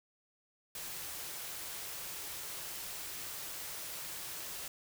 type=band-stop noise; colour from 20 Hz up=white; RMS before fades=-43 dBFS; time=0.75-4.68 s; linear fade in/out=2 ms; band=200 to 280 Hz; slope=96 dB/octave; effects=none